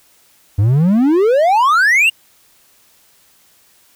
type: exponential sweep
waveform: triangle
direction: up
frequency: 95 to 2882 Hz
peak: -7 dBFS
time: 0.58-2.1 s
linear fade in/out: 10 ms
effects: white hiss -52 dBFS RMS until 3.95 s